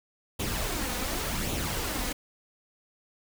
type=noise with flanger; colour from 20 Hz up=pink; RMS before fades=-31 dBFS; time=0.39-2.13 s; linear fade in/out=10 ms; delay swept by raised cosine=0.29 to 4.09 ms; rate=0.89 Hz; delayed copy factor=+0.5; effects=none